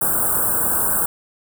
white band-stop noise, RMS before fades -19 dBFS, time 0.01-1.06 s, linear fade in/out 5 ms, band 1600 to 7900 Hz, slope 96 dB/octave, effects none

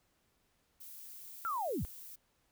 violet noise, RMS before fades -50 dBFS, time 0.8-2.16 s, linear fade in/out 10 ms
sine linear sweep, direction down, 1403 to 30 Hz, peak -33 dBFS, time 1.45-1.85 s, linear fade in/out 0 ms
effects pink hiss -75 dBFS RMS until 2.51 s

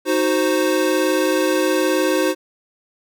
square chord, C diminished, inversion first, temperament equal, 311.1 / 370 / 523.3 Hz, Eb4 / Gb4 / C5, 0 / 0 / 0 cents, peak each -21 dBFS, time 0.05-2.35 s, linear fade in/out 50 ms, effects none

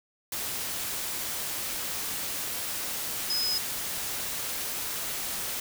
sine tone in noise, 5070 Hz, D#8, 32 cents sharp, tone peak -26 dBFS, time 3.3-3.58 s, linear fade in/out 2 ms, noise white, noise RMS -33 dBFS, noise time 0.32-5.6 s, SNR +4 dB, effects none

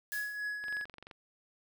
triangle tone with tremolo, 1682 Hz, G#6, 22 cents sharp, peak -31 dBFS, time 0.12-0.85 s, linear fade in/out 10 ms, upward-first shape triangle, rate 3.6 Hz, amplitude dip 55%
blue noise with exponential decay, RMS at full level -40 dBFS, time 0.12-0.58 s, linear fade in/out 0 ms, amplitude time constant 100 ms
click train, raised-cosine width 0.3 ms, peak -32 dBFS, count 12, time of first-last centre 0.64-1.112 s, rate 23.3 Hz
effects none

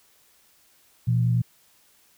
sine tone pair together, 120.12 / 170 Hz, B2 / F3, -48 / -46 cents, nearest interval tritone, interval 602 cents, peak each -19 / -27 dBFS, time 1.07-1.42 s, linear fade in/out 10 ms, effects white hiss -60 dBFS RMS until 2.17 s

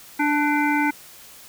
harmonic tone with a mistuned harmonic, 293.7 Hz, D4, in tune, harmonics 1 / 3 / 5 / 7 / 8, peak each -21 / -23 / -26 / -27 / -30 dBFS, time 0.19-0.91 s, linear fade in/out 10 ms, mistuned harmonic 5, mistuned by +35 cents, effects white hiss -45 dBFS RMS until 1.48 s

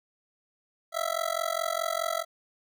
25% pulse tone with amplitude modulation, 659.3 Hz, E5, in tune, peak -20 dBFS, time 0.92-2.25 s, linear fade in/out 50 ms, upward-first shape sine, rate 44.8 Hz, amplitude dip 100%, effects none

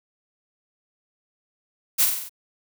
blue noise with echo, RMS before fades -18 dBFS, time 1.98-2.06 s, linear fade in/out 20 ms, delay 47 ms, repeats 5, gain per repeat -4 dB, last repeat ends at 2.295 s, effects none

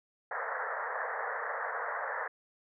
white band-pass noise, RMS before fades -36 dBFS, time 0.31-2.28 s, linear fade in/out 5 ms, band 450 to 1900 Hz, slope 96 dB/octave, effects none

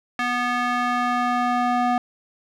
square tone with band-pass filter sweep, 244.9 Hz, B3, 14 cents flat, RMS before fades -22 dBFS, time 0.19-1.98 s, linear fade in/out 2 ms, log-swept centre 1700 to 830 Hz, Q 1.5, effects none

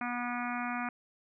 harmonic tone, 243.1 Hz, B3, 27 cents flat, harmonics 1 / 3 / 4 / 5 / 6 / 7 / 8 / 9 / 10, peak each -37 / -39 / -43 / -40 / -41 / -46 / -47 / -44 / -45 dBFS, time 0.01-0.89 s, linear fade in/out 2 ms, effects none

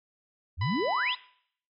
sine exponential sweep, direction up, 73.42 to 4186 Hz, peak -26 dBFS, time 0.57-1.16 s, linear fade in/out 50 ms
harmonic tone, 997 Hz, B5, 16 cents sharp, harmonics 1 / 2 / 3 / 4 / 5, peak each -34 / -37 / -43 / -44 / -46 dBFS, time 0.61-1.15 s, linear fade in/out 5 ms
effects noise-tail reverb RT60 0.6 s tail -19 dB re dry

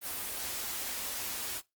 white band-stop noise, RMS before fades -37 dBFS, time 0.01-1.62 s, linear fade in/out 50 ms, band 120 to 190 Hz, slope 96 dB/octave, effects noise-tail reverb RT60 0.2 s tail -20 dB re dry + Opus 32 kbps

